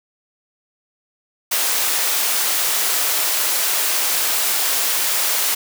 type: high-pass noise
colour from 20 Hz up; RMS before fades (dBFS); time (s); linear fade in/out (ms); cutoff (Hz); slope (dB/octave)
white; -19; 1.51-5.55; 10; 480; 12
effects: none